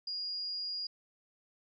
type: tone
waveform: sine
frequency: 4855 Hz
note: D#8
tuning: 43 cents flat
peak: -35 dBFS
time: 0.07-0.87 s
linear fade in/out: 5 ms
effects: none